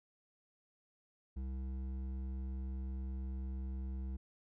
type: tone with hard clipping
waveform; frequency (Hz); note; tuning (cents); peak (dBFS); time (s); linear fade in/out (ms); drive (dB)
triangle; 65.3; C2; -3; -40; 1.36-4.17; 10; 13
effects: none